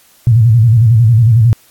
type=tone with vibrato; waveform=sine; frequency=114.5 Hz; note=A#2; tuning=31 cents flat; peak=-4 dBFS; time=0.27-1.53 s; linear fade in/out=0 ms; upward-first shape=square; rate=11 Hz; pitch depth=99 cents each way; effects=white hiss -47 dBFS RMS until 1.7 s + AAC 64 kbps